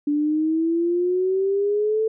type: exponential sweep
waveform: sine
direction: up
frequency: 290 to 444.2 Hz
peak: -18 dBFS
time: 0.07-2.08 s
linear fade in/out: 5 ms
effects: none